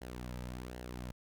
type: tone with flanger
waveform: sawtooth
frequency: 61.74 Hz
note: B1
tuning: in tune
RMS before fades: -44 dBFS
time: 0.01-1.12 s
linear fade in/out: 10 ms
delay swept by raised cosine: 0.82 to 2.82 ms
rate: 1.3 Hz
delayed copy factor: -0.55
effects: none